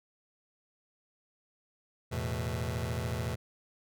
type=chord; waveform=sawtooth; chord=E suspended fourth; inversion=none; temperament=just; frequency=82.41 / 109.88 / 123.61 Hz; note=E2 / A2 / B2; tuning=0 / -2 / +2 cents; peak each=-32 dBFS; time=2.11-3.36 s; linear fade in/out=20 ms; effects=none